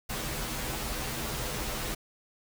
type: noise with comb filter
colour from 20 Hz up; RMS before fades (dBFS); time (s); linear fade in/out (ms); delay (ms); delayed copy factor
pink; -34; 0.09-1.95; 10; 11; -0.9
effects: none